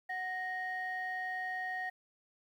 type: tone pair together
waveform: sine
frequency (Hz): 740 / 1864.7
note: F#5 / A#6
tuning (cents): 0 / 0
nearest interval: octave + major third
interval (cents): 1600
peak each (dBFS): -38 / -36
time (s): 0.09-1.9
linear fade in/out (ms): 10
effects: tanh soft clip ceiling -30 dBFS + 11-bit

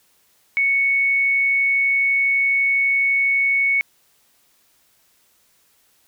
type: tone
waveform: sine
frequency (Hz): 2217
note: C#7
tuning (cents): 0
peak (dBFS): -15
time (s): 0.57-3.81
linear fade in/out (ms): 0
effects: white hiss -60 dBFS RMS until 6.07 s

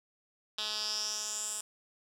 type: tone with band-pass filter sweep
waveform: 10% pulse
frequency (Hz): 212.8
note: G#3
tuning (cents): +42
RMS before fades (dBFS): -36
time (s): 0.58-1.61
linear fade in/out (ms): 5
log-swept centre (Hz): 4000 to 8400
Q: 5
effects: none

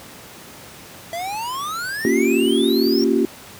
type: exponential sweep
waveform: square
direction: up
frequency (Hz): 659.3 to 5620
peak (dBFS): -25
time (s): 1.13-3.04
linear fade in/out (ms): 0
type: chord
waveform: sine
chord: G half-diminished seventh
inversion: first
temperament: equal with one note detuned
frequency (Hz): 233.1 / 277.2 / 349.2 / 386.8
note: Bb3 / Db4 / F4 / G4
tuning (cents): 0 / 0 / 0 / -23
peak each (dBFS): -20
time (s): 2.05-3.25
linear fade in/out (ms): 0
effects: pink hiss -40 dBFS RMS until 3.59 s + high-pass 100 Hz 12 dB/octave

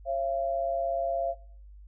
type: tone pair together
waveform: sine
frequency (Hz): 543.2 / 680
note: C#5 / F5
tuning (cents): -35 / -46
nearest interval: major third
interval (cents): 389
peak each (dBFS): -31 / -28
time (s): 0.05-1.35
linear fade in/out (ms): 50
effects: noise-tail reverb RT60 0.6 s tail -21 dB re dry + added 50 Hz sine -46 dBFS peak until 1.87 s

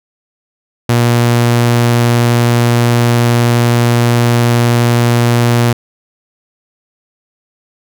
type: tone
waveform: sawtooth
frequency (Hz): 119.2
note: A#2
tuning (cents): +39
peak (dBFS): -4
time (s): 0.89-5.73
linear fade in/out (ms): 5
effects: none

